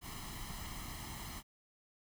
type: noise with comb filter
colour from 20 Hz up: pink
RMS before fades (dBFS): -45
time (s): 0.01-1.43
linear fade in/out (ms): 50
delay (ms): 0.98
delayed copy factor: +0.7
effects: none